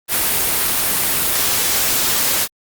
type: noise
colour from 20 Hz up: white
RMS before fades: -17 dBFS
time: 0.08-2.48 s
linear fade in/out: 50 ms
effects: Opus 32 kbps